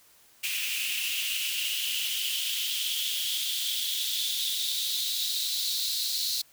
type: noise with high-pass filter sweep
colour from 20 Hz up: white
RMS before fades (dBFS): -30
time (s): 0.43-6.42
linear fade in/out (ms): 10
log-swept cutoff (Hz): 2600 to 4200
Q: 6.5
effects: white hiss -59 dBFS RMS until 6.52 s

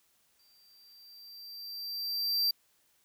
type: tone with exponential growth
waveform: square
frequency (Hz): 4699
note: D8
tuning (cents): 0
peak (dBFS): -25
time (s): 0.39-2.51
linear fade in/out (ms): 5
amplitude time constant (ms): 460
effects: white hiss -70 dBFS RMS until 3.04 s

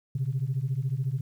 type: beating tone pair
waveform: sine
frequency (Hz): 125.6 / 139.6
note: B2 / C#3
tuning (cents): +30 / +13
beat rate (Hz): 14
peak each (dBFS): -28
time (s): 0.15-1.21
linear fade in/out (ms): 5
effects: tanh soft clip ceiling -20 dBFS + 10-bit

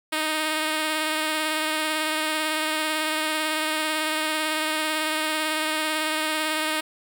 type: tone with vibrato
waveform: 5% pulse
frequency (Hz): 311.1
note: D#4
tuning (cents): 0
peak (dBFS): -12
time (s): 0.12-6.81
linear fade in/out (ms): 10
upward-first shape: triangle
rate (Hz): 18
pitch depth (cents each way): 24
effects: none

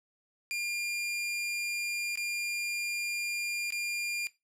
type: tone with dropouts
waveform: sawtooth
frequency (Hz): 2400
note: D7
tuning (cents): +37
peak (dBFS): -28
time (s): 0.51-4.27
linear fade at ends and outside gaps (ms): 0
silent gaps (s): 2.156-2.174 / 3.705-3.723
effects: noise-tail reverb RT60 0.2 s tail -17 dB re dry + low-pass 12000 Hz 12 dB/octave

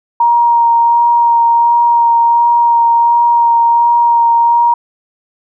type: tone with vibrato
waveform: sine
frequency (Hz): 939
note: A#5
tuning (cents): +12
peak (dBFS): -6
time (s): 0.2-4.74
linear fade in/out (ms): 5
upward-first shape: sine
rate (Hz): 1.4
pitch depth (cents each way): 12
effects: none

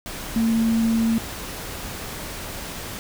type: tone in noise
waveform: sine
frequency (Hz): 226.7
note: A#3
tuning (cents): -48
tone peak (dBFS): -17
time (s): 0.36-1.18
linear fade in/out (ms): 0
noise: pink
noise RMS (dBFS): -33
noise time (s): 0.06-2.99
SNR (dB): +13
effects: none

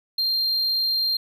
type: tone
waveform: triangle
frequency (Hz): 4186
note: C8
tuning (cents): 0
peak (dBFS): -19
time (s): 0.18-1.17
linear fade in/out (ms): 5
effects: none

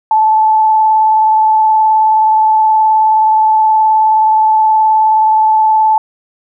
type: tone with vibrato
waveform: sine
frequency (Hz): 871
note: A5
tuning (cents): -18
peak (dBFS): -6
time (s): 0.11-5.98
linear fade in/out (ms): 2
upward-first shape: sine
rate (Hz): 19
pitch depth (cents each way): 15
effects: none

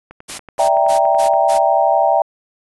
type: click train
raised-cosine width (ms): 0.5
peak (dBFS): -21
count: 14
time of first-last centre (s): 0.11-1.336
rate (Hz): 10.6
type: noise bursts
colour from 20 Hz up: white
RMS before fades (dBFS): -27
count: 5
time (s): 0.28-1.59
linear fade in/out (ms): 20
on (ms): 110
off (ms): 190
type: chord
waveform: sine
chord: E half-diminished seventh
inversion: third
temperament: equal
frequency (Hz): 587.3 / 659.3 / 784 / 932.3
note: D5 / E5 / G5 / Bb5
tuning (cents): 0 / 0 / 0 / 0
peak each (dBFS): -18 / -15 / -15 / -19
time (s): 0.59-2.22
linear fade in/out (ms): 2
effects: resampled to 24000 Hz

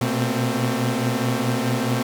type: tone cluster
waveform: sawtooth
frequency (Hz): 120.3 / 125 / 225.3 / 261.8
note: B2 / B2 / A3 / C4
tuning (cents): -45 / +21 / +41 / +1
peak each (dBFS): -22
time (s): 0.01-2.03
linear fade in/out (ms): 5
effects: none

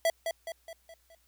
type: tone with echo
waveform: square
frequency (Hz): 660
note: E5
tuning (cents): +2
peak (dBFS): -24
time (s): 0.05-0.1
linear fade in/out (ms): 2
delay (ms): 210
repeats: 5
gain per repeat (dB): -6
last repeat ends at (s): 1.15
effects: added 60 Hz sine -69 dBFS peak until 1.27 s + white hiss -69 dBFS RMS until 1.27 s

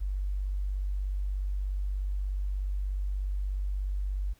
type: tone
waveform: sine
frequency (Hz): 48.37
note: G1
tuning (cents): -22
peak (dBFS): -28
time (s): 0-4.34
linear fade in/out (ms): 20
effects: pink hiss -65 dBFS RMS until 4.39 s

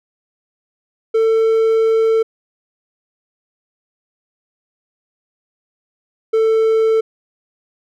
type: tone pair in turn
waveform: triangle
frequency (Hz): 447 / 444.2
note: A4 / A4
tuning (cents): +27 / +16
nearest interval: unison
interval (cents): 11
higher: first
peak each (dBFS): -9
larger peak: neither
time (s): 1.14-2.23 / 6.33-7.01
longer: first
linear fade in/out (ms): 10
effects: none

